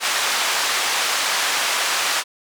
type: band-pass noise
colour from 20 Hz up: pink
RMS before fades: -21 dBFS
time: 0-2.24 s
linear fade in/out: 50 ms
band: 1000 to 8000 Hz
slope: 12 dB/octave
effects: none